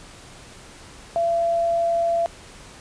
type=tone; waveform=sine; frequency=677 Hz; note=E5; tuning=46 cents sharp; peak=-18 dBFS; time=1.16-2.26 s; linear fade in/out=0 ms; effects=pink hiss -44 dBFS RMS until 2.8 s + resampled to 22050 Hz